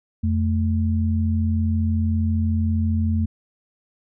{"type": "tone pair together", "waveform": "sine", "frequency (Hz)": [87.31, 220], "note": ["F2", "A3"], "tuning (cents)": [0, 0], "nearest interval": "octave + major third", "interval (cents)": 1600, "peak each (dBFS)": [-19, -23], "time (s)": [0.23, 3.26], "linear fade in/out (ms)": 10, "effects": []}